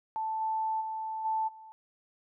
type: tone with level steps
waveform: sine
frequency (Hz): 880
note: A5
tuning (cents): 0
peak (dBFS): -30 / -28 / -33 / -27 / -47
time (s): 0.16-1.72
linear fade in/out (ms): 0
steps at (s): 0.4 / 0.8 / 1.24 / 1.47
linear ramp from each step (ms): 20
effects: none